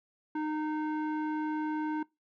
square tone with low-pass filter, 307.5 Hz, D#4, 20 cents flat, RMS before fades -33 dBFS, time 0.35-2.03 s, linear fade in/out 5 ms, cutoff 1300 Hz, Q 1.6, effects noise-tail reverb RT60 0.2 s tail -22 dB re dry

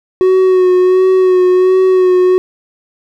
triangle tone with vibrato, 370 Hz, F#4, in tune, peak -4 dBFS, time 0.21-2.38 s, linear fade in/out 0 ms, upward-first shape sine, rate 1.4 Hz, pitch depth 26 cents each way, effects none

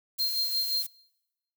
violet noise, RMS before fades -35 dBFS, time 0.18-0.87 s, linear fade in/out 10 ms
sine tone with tremolo, 4186 Hz, C8, in tune, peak -24 dBFS, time 0.19-0.83 s, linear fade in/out 10 ms, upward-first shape sine, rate 5.7 Hz, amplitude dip 55%
effects noise-tail reverb RT60 1.0 s tail -25 dB re dry

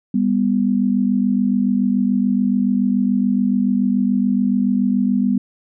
sine tone pair together, 199.89 / 246.9 Hz, G3 / B3, +34 / 0 cents, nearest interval major third, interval 366 cents, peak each -17 dBFS, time 0.14-5.38 s, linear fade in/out 5 ms, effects none

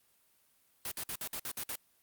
white noise bursts, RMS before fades -38 dBFS, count 8, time 0.85-1.756 s, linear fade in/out 2 ms, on 66 ms, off 54 ms, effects white hiss -70 dBFS RMS until 2.02 s + Opus 32 kbps

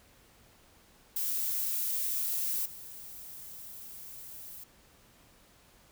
violet noise with level steps, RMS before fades -32 / -46 dBFS, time 1.16-4.64 s, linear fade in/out 5 ms, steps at 2.65 s, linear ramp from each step 10 ms, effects pink hiss -61 dBFS RMS until 5.91 s

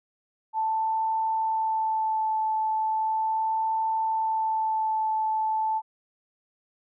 sine tone with vibrato, 880 Hz, A5, in tune, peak -23 dBFS, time 0.53-5.82 s, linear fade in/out 50 ms, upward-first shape sine, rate 0.37 Hz, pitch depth 13 cents each way, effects none

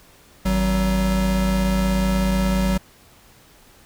square tone pair together, 52.87 / 188.4 Hz, G#1 / F#3, +32 / +32 cents, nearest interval octave + minor seventh, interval 2200 cents, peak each -22 / -20 dBFS, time 0.45-2.78 s, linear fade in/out 10 ms, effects pink hiss -51 dBFS RMS until 3.85 s

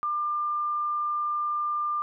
sine tone, 1196 Hz, D6, 31 cents sharp, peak -25 dBFS, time 0.03-2.02 s, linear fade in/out 0 ms, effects none

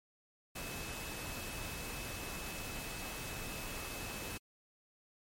sine tone in noise, 2591 Hz, E7, 30 cents flat, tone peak -49 dBFS, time 0.55-4.38 s, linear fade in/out 10 ms, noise pink, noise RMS -43 dBFS, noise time 0.55-4.38 s, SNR -9 dB, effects MP3 64 kbps

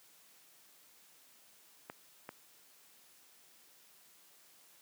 clicks, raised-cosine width 0.5 ms, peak -28 dBFS, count 2, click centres 1.899 / 2.291 s, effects white hiss -63 dBFS RMS until 4.81 s + high-pass 150 Hz 12 dB/octave

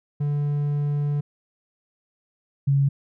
triangle / sine tone pair in turn, 145.5 / 138.93 Hz, D3 / C#3, -16 / +4 cents, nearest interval minor second, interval 80 cents, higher first, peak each -19 / -16 dBFS, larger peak second, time 0.2-1.21 / 2.67-2.89 s, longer first, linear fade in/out 10 ms, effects none

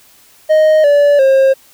triangle tone with pitch steps, 622.3 / 577.3 / 535.5 Hz, D#5 / D5 / C5, 0 / -30 / +40 cents, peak -4 dBFS, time 0.49-1.54 s, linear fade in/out 20 ms, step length 350 ms, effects white hiss -46 dBFS RMS until 1.73 s

